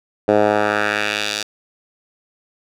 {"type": "tone with band-pass filter sweep", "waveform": "10% pulse", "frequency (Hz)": 104.7, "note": "G#2", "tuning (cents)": 15, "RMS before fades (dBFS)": -18, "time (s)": [0.28, 1.43], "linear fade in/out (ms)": 5, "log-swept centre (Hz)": [530, 4900], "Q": 1.4, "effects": []}